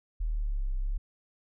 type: linear two-way sweep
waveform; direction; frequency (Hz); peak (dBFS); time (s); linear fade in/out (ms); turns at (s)
sine; down then up; 40.3 to 32 to 36.43; -27; 0.2-0.98; 10; 0.74
effects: none